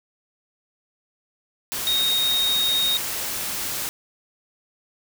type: tone in noise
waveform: sine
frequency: 3729 Hz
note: A#7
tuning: in tune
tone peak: -19 dBFS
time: 1.87-2.97 s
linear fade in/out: 0 ms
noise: white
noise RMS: -28 dBFS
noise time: 1.72-3.89 s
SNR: +6 dB
effects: none